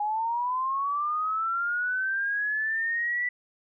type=linear sweep; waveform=sine; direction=up; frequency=824 to 1975.5 Hz; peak=-25 dBFS; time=0-3.29 s; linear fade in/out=5 ms; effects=none